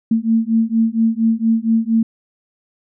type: beating tone pair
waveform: sine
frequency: 223.5 / 227.8 Hz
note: A3 / A#3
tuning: +27 / -40 cents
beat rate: 4.3 Hz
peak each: -16 dBFS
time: 0.11-2.03 s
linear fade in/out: 5 ms
effects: none